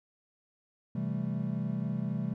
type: chord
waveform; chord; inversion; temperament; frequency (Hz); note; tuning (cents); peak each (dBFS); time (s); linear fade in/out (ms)
triangle; A minor seventh; first; equal with one note detuned; 130.81 / 165.29 / 196 / 220; C3 / E3 / G3 / A3; 0 / +5 / 0 / 0; -34 / -34 / -33 / -35; 0.95-2.34; 5
effects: none